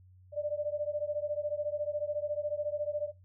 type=beating tone pair; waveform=sine; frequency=587.3 / 601.3 Hz; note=D5 / D5; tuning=0 / +41 cents; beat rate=14 Hz; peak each=-33 / -35 dBFS; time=0.32-3.12 s; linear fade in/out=50 ms; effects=noise-tail reverb RT60 0.2 s tail -18 dB re dry + added 92 Hz sine -55 dBFS peak until 3.24 s